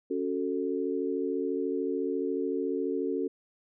sine chord, F# minor, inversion second, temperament just, 277.5 / 370 / 444 Hz, C#4 / F#4 / A4, +2 / 0 / +16 cents, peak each -32 dBFS, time 0.1-3.28 s, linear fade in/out 10 ms, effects none

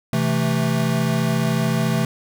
square chord, A minor, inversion first, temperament equal, 130.81 / 164.81 / 220 Hz, C3 / E3 / A3, 0 / 0 / 0 cents, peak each -23 dBFS, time 0.13-2.05 s, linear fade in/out 2 ms, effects none

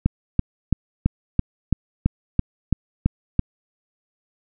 click train, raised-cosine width 5 ms, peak -4 dBFS, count 11, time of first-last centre 0.06-3.393 s, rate 3 Hz, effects none

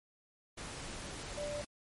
sine tone in noise, 587.3 Hz, D5, in tune, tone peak -37 dBFS, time 1.37-1.62 s, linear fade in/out 10 ms, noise pink, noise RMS -44 dBFS, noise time 0.57-1.65 s, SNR +4 dB, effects low-pass 12000 Hz 12 dB/octave + MP3 48 kbps

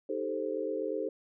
sine chord, A half-diminished seventh, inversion second, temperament equal, 311.1 / 392 / 440 / 523.3 Hz, Eb4 / G4 / A4 / C5, 0 / 0 / 0 / 0 cents, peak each -38 / -37 / -35 / -36 dBFS, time 0.09-1.09 s, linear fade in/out 5 ms, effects none

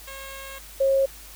10% pulse / sine tone pair in turn, 542 / 542 Hz, C#5 / C#5, -39 / -39 cents, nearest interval unison, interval 0 cents, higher neither, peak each -29 / -17 dBFS, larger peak second, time 0.07-0.59 / 0.8-1.06 s, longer first, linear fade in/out 10 ms, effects added 50 Hz sine -46 dBFS peak until 1.35 s + white hiss -45 dBFS RMS until 1.35 s

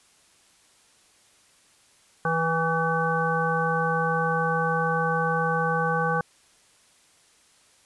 harmonic tone with a mistuned harmonic, 163.4 Hz, E3, 15 cents flat, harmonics 1 / 3 / 5 / 7 / 9, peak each -28 / -28 / -28 / -28 / -28 dBFS, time 2.25-6.21 s, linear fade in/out 2 ms, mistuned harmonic 9, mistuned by +51 cents, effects white hiss -59 dBFS RMS until 7.85 s + resampled to 24000 Hz

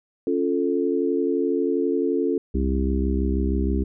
sine chord, Db augmented, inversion none, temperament equal, 277.2 / 349.2 / 440 Hz, Db4 / F4 / A4, 0 / 0 / 0 cents, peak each -24 dBFS, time 0.27-2.38 s, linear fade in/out 2 ms
harmonic tone, 66.3 Hz, C2, 23 cents sharp, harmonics 1 / 3 / 4 / 5 / 6, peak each -22 / -27 / -28 / -29 / -30 dBFS, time 2.54-3.84 s, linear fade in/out 10 ms
effects none

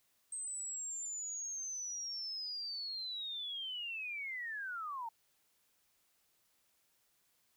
sine linear sweep, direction down, 8320 to 880 Hz, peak -39 dBFS, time 0.32-5.09 s, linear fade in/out 5 ms, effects white hiss -75 dBFS RMS until 7.56 s

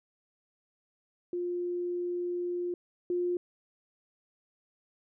sine tone pair in turn, 352.8 / 354.1 Hz, F4 / F4, +18 / +24 cents, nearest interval unison, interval 6 cents, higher second, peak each -30 / -27 dBFS, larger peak second, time 1.33-2.74 / 3.1-3.37 s, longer first, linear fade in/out 2 ms, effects none

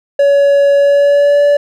triangle tone with pitch glide, 564 to 577.2 Hz, C#5 to D5, +30 to -30 cents, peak -4 dBFS, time 0.19-1.57 s, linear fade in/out 5 ms, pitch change +40 cents, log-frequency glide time 0.74-1.43 s, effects none

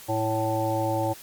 harmonic tone with a mistuned harmonic, 110 Hz, A2, in tune, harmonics 1 / 3 / 5 / 7 / 8, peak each -29 / -29 / -28 / -30 / -30 dBFS, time 0.08-1.14 s, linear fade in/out 20 ms, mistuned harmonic 5, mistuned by +19 cents, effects white hiss -45 dBFS RMS until 1.22 s + MP3 96 kbps

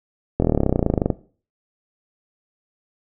slowing click train, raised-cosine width 2 ms, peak -4 dBFS, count 23, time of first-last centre 0.4-1.102 s, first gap 23 ms, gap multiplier 1.03, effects noise-tail reverb RT60 0.4 s tail -17 dB re dry

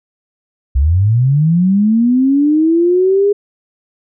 sine linear sweep, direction up, 61.74 to 412.3 Hz, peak -8 dBFS, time 0.75-3.33 s, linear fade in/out 10 ms, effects none

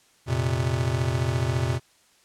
square chord, F suspended fourth, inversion none, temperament just, 87.31 / 116.41 / 130.96 Hz, F2 / Bb2 / C3, 0 / -2 / +2 cents, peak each -30 / -27 / -27 dBFS, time 0.26-1.8 s, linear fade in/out 50 ms, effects white hiss -60 dBFS RMS until 2.24 s + low-pass 9000 Hz 12 dB/octave

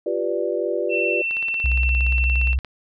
sine chord, G dominant seventh, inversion third, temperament equal, 349.2 / 392 / 493.9 / 587.3 Hz, F4 / G4 / B4 / D5, 0 / 0 / 0 / 0 cents, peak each -26 dBFS, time 0.06-1.22 s, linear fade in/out 5 ms
sine tone, 2692 Hz, E7, 36 cents sharp, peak -21 dBFS, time 0.89-2.56 s, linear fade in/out 50 ms
click train, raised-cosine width 0.3 ms, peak -21 dBFS, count 24, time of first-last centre 1.31-2.647 s, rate 17.2 Hz
sine tone with vibrato, 64 Hz, C2, 38 cents flat, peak -17 dBFS, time 1.64-2.59 s, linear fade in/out 5 ms, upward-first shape sine, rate 11 Hz, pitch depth 32 cents each way
effects none

